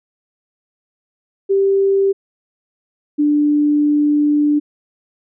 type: tone pair in turn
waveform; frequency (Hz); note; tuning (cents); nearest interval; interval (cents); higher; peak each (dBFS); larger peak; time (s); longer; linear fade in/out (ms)
sine; 392 / 295.1; G4 / D4; 0 / +8; perfect fourth; 492; first; -11; neither; 1.49-2.13 / 3.18-4.6; second; 20
effects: none